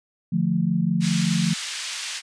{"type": "chord", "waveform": "sine", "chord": "D minor", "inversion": "none", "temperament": "equal with one note detuned", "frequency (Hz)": [149.57, 174.61, 220], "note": ["D3", "F3", "A3"], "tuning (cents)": [32, 0, 0], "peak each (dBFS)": [-26, -21, -25], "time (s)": [0.32, 1.54], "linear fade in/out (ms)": 10}
{"type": "band-pass noise", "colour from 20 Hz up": "white", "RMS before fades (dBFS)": -31, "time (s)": [1, 2.22], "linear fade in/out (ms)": 50, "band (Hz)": [1800, 5800], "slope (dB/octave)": 12}
{"effects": ["resampled to 22050 Hz"]}